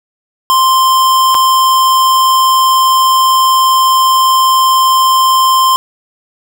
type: tone with dropouts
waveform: square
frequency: 1046.5 Hz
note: C6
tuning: in tune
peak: -7 dBFS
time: 0.5-5.76 s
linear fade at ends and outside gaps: 0 ms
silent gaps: 1.345-1.35 s
effects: 8-bit